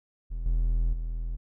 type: tone with level steps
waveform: triangle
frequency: 41.2 Hz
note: E1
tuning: in tune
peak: -28 / -20 / -27 dBFS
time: 0.3-1.37 s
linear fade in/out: 20 ms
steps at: 0.46 / 0.93 s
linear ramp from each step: 2 ms
effects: none